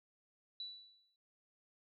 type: tone with exponential decay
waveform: sine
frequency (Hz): 3951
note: B7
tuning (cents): 0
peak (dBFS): -40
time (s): 0.6-1.16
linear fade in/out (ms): 2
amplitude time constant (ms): 120
effects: none